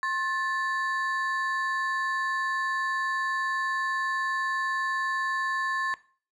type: ring-modulated tone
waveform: triangle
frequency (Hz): 1410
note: F6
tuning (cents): +16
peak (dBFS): -21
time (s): 0.03-5.94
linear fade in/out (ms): 0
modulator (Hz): 342
effects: noise-tail reverb RT60 0.4 s tail -17 dB re dry + resampled to 24000 Hz